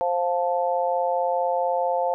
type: harmonic tone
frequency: 175.5 Hz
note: F3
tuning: 9 cents sharp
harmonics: 3 / 4 / 5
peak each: -24 / -25 / -26 dBFS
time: 0.01-2.14 s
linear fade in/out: 0 ms
effects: none